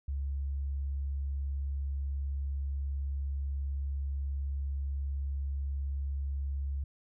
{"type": "tone", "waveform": "sine", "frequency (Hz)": 69.3, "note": "C#2", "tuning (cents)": 0, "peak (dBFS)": -31, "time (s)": [0.08, 6.84], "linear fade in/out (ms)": 5, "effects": []}